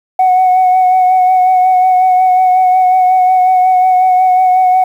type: tone with vibrato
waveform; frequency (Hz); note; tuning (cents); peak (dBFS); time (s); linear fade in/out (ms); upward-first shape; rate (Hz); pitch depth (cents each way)
sine; 740; F#5; 0; -4; 0.19-4.84; 5; sine; 5.5; 22
effects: tanh soft clip ceiling -3 dBFS + 7-bit